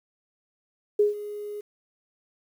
sine tone with ADSR envelope, 415.3 Hz, G#4, in tune, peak -15 dBFS, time 0.99-1.61 s, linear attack 7 ms, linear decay 140 ms, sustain -17 dB, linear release 8 ms, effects 9-bit

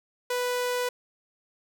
sawtooth tone, 493.9 Hz, B4, in tune, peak -22 dBFS, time 0.3-0.89 s, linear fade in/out 5 ms, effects none

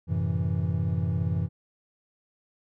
triangle chord, F# half-diminished seventh, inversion none, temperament equal, 92.5 / 110 / 130.81 / 164.81 Hz, F#2 / A2 / C3 / E3, 0 / 0 / 0 / 0 cents, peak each -26 / -30 / -30 / -27 dBFS, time 0.07-1.49 s, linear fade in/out 50 ms, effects none

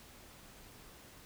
silence, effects pink hiss -56 dBFS RMS until 1.25 s

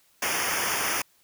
pink noise with comb filter, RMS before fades -27 dBFS, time 0.22-1.02 s, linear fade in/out 5 ms, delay 0.25 ms, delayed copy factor -1, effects white hiss -63 dBFS RMS until 1.23 s

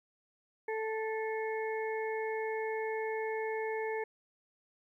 harmonic tone with a mistuned harmonic, 440 Hz, A4, in tune, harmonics 1 / 2 / 4 / 5, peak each -34 / -40 / -43 / -44 dBFS, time 0.68-4.04 s, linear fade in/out 5 ms, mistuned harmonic 5, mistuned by -19 cents, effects 12-bit

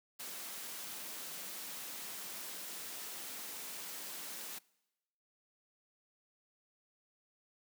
white high-pass noise, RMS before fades -45 dBFS, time 0.19-4.59 s, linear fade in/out 10 ms, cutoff 150 Hz, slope 48 dB/octave, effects noise-tail reverb RT60 1.0 s tail -24 dB re dry

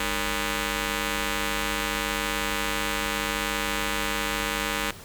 5% pulse ring-modulated tone, 253.8 Hz, B3, 47 cents sharp, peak -11 dBFS, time 0-4.91 s, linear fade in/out 2 ms, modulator 711 Hz, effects pink hiss -44 dBFS RMS until 5.04 s

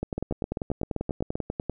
two click trains, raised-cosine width 2 ms, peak -15 / -15 dBFS, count 10 / 18, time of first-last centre 0.18-1.355 / 0.03-1.697 s, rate 7.66 / 10.2 Hz, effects none

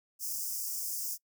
white high-pass noise, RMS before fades -36 dBFS, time 0.19-1.18 s, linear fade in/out 50 ms, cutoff 5000 Hz, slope 96 dB/octave, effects noise-tail reverb RT60 0.1 s tail -24 dB re dry

